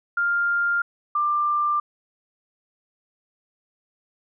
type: tone pair in turn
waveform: sine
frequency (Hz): 1400 / 1187.5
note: F6 / D6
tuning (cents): +4 / +19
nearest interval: minor third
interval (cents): 285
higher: first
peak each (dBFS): -19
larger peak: neither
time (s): 0.17-0.82 / 1.15-1.8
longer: neither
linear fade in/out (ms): 5
effects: none